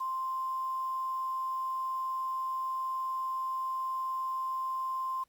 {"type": "tone with quantisation", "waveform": "sine", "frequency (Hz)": 1046.5, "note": "C6", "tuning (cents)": 0, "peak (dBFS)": -31, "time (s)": [0, 5.24], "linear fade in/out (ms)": 10, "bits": 9, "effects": ["pink hiss -74 dBFS RMS until 5.28 s", "Opus 48 kbps"]}